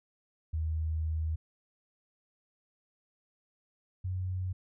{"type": "tone pair in turn", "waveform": "sine", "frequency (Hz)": [79.3, 92.31], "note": ["D#2", "F#2"], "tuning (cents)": [33, -4], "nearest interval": "minor third", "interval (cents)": 263, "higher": "second", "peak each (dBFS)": [-29, -31], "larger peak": "first", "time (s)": [[0.53, 1.36], [4.04, 4.53]], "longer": "first", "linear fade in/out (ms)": 10, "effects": []}